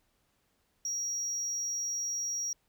sine tone, 5680 Hz, F8, 28 cents sharp, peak -29 dBFS, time 0.85-2.53 s, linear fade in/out 2 ms, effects tanh soft clip ceiling -30 dBFS + pink hiss -74 dBFS RMS until 2.68 s

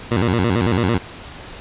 15% pulse tone with vibrato, 103.83 Hz, G#2, in tune, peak -9 dBFS, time 0.11-0.98 s, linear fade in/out 5 ms, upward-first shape square, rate 9 Hz, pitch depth 220 cents each way, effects pink hiss -36 dBFS RMS until 1.6 s + resampled to 8000 Hz

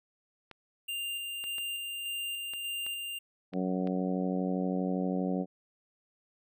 clicks, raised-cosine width 0.3 ms, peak -30 dBFS, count 7, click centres 0.513 / 1.44 / 1.583 / 2.536 / 2.865 / 3.536 / 3.873 s
square tone with tremolo, 2794 Hz, F7, in tune, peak -34 dBFS, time 0.88-3.19 s, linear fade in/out 10 ms, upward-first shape square, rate 1.7 Hz, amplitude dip 25%
harmonic tone, 92.5 Hz, F#2, in tune, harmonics 2 / 3 / 4 / 5 / 6 / 7 / 8, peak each -31 / -34 / -40 / -39 / -39 / -45 / -42 dBFS, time 3.52-5.46 s, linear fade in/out 50 ms
effects none

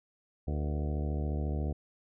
harmonic tone with a mistuned harmonic, 74.2 Hz, D2, 18 cents sharp, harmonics 1 / 2 / 3 / 4 / 5 / 6 / 7 / 8 / 9 / 10, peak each -31 / -37 / -41 / -43 / -45 / -47 / -48 / -49 / -50 / -51 dBFS, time 0.47-1.73 s, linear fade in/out 10 ms, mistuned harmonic 7, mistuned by -76 cents, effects none

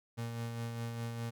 35% pulse tone with tremolo, 116.54 Hz, A#2, in tune, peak -34 dBFS, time 0.17-1.31 s, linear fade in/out 20 ms, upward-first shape sine, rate 4.9 Hz, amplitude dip 35%, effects none

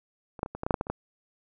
clicks, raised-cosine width 1 ms, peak -28 / -12 / -23 / -22 / -18 / -14 / -8 / -10 / -14 / -26 / -15 dBFS, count 11, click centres 0.392 / 0.431 / 0.461 / 0.55 / 0.634 / 0.665 / 0.708 / 0.742 / 0.811 / 0.869 / 0.9 s, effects none

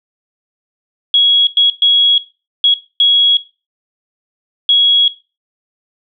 sine tone bursts at uneven times, 3326 Hz, G#7, 2 cents sharp, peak -6 dBFS, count 6, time 1.14-1.47 / 1.57-1.7 / 1.82-2.18 / 2.64-2.74 / 3-3.37 / 4.69-5.08 s, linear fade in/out 2 ms, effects noise-tail reverb RT60 0.3 s tail -17 dB re dry

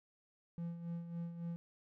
triangle tone with tremolo, 169.8 Hz, F3, 48 cents flat, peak -36 dBFS, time 0.58-1.56 s, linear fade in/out 0 ms, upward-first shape sine, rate 3.6 Hz, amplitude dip 60%, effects none

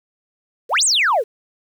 sine exponential two-way sweep, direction up then down, 396 to 8870 to 396 Hz, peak -12 dBFS, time 0.69-1.24 s, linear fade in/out 50 ms, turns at 0.84 s, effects tanh soft clip ceiling -10 dBFS + 8-bit

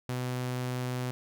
sawtooth tone, 125.7 Hz, B2, 31 cents sharp, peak -27 dBFS, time 0.09-1.11 s, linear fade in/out 0 ms, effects none

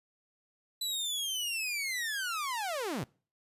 sawtooth linear sweep, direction down, 4000 to 103.8 Hz, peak -29 dBFS, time 0.81-3.04 s, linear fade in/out 5 ms, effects noise-tail reverb RT60 0.4 s tail -24 dB re dry + resampled to 32000 Hz

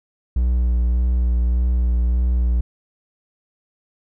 triangle tone with vibrato, 60.5 Hz, B1, 35 cents flat, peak -13 dBFS, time 0.36-2.61 s, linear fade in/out 5 ms, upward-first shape sine, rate 1.7 Hz, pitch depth 25 cents each way, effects none

